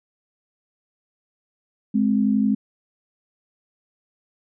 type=tone pair together; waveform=sine; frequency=210 / 261.5 Hz; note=G#3 / C4; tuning=+19 / -1 cents; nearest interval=major third; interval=380 cents; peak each=-18 / -21 dBFS; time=1.94-2.55 s; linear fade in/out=10 ms; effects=none